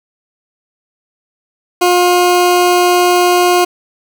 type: tone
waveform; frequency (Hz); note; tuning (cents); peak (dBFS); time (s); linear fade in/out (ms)
20% pulse; 356.3; F4; +35; -3; 1.81-3.65; 10
effects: none